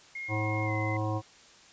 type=tone with pitch glide; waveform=sine; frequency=2144 to 2055 Hz; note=C7 to C7; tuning=+42 to -32 cents; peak=-35 dBFS; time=0.15-0.97 s; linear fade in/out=5 ms; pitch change=-74 cents; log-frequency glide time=0.65-0.71 s
type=harmonic tone; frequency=107.3 Hz; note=A2; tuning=43 cents flat; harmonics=1 / 3 / 5 / 7 / 9 / 10; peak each=-30 / -35 / -37 / -38 / -40 / -40 dBFS; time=0.28-1.22 s; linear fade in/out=50 ms
effects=white hiss -55 dBFS RMS until 1.72 s + resampled to 16000 Hz